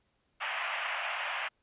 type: band-pass noise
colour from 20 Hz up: white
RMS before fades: -35 dBFS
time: 0.4-1.49 s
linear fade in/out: 20 ms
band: 630 to 2900 Hz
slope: 48 dB/octave
effects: pink hiss -75 dBFS RMS until 1.62 s + resampled to 8000 Hz